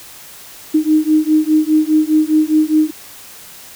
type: beating tone pair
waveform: sine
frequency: 307.2 / 312.1 Hz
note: D#4 / D#4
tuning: -22 / +5 cents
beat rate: 4.9 Hz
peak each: -13 dBFS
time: 0.74-2.91 s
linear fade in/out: 10 ms
effects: white hiss -37 dBFS RMS until 3.75 s